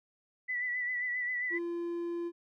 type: tone with vibrato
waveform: sine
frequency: 1975.5 Hz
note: B6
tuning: in tune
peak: -31 dBFS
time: 0.48-1.59 s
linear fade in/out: 20 ms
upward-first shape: sine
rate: 7.5 Hz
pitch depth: 36 cents each way
type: tone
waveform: triangle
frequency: 342.9 Hz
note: F4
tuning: 32 cents flat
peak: -31 dBFS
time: 1.5-2.32 s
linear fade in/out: 50 ms
effects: none